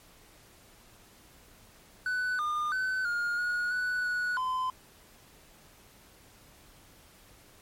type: tone with pitch steps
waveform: triangle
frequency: 1495 / 1211 / 1517 / 1421 / 1447 / 1482 / 1468 / 1023 Hz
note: F#6 / D#6 / F#6 / F6 / F#6 / F#6 / F#6 / C6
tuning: +17 / -47 / +43 / +30 / -39 / +2 / -14 / -39 cents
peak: -26 dBFS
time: 2.06-4.7 s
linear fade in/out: 2 ms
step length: 330 ms
effects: pink hiss -57 dBFS RMS until 7.61 s + MP3 64 kbps